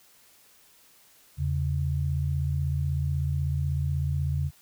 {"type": "tone pair together", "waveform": "sine", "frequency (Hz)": [82.41, 138.6], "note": ["E2", "C#3"], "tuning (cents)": [0, 0], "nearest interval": "major sixth", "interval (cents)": 900, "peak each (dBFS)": -27, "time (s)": [1.37, 4.51], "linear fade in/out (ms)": 50, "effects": ["white hiss -58 dBFS RMS until 4.61 s"]}